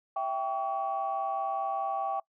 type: chord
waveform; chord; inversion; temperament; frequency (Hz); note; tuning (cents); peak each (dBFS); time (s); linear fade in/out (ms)
sine; C# diminished; first; equal with one note detuned; 659.3 / 784 / 1132; E5 / G5 / C#6; 0 / 0 / +36; -35 / -30 / -34; 0.16-2.2; 5
effects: noise-tail reverb RT60 0.1 s tail -23 dB re dry + tanh soft clip ceiling -20 dBFS